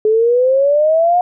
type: exponential sweep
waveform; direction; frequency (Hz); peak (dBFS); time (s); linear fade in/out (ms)
sine; up; 425.4 to 725; -9; 0.05-1.21; 2
effects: none